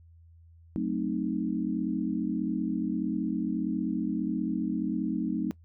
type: chord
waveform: sine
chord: F# diminished seventh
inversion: none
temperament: equal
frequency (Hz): 185 / 220 / 261.6 / 311.1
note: F#3 / A3 / C4 / Eb4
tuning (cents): 0 / 0 / 0 / 0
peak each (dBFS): -33 / -32 / -33 / -32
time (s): 0.76-5.51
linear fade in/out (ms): 0
effects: noise-tail reverb RT60 0.1 s tail -21 dB re dry + added 83 Hz sine -52 dBFS peak until 5.64 s